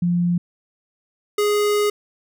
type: tone pair in turn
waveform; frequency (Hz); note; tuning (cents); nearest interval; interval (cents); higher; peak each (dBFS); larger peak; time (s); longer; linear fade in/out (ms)
sine / square; 174.61 / 415.3; F3 / G#4; 0 / 0; octave + minor third; 1500; second; -16 / -17; first; 0.02-0.38 / 1.38-1.9; second; 5
effects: none